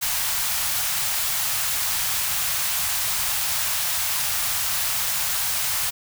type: band-stop noise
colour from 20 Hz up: white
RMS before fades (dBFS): -24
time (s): 0.01-5.91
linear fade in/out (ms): 20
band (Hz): 150 to 690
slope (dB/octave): 24
effects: none